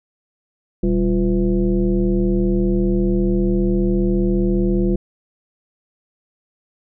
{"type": "tone with frequency modulation", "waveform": "sine", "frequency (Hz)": 192.4, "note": "G3", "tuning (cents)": -32, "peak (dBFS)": -14, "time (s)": [0.83, 4.96], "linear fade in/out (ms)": 5, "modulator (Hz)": 155, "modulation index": 1.3, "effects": []}